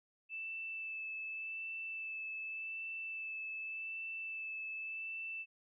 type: tone with vibrato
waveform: sine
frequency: 2637 Hz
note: E7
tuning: in tune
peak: -40 dBFS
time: 0.29-5.46 s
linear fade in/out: 50 ms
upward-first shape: sine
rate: 0.86 Hz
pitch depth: 15 cents each way
effects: none